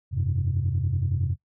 sine chord, F suspended second, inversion none, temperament equal, 87.31 / 98 / 130.81 Hz, F2 / G2 / C3, 0 / 0 / 0 cents, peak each -26 dBFS, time 0.11-1.36 s, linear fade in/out 50 ms, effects noise-tail reverb RT60 0.1 s tail -17 dB re dry + tanh soft clip ceiling -16 dBFS

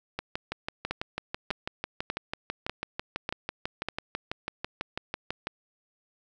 two click trains, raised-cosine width 0.3 ms, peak -14 / -15 dBFS, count 6 / 33, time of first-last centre 0.91-3.886 / 0.19-5.471 s, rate 1.68 / 6.06 Hz, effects none

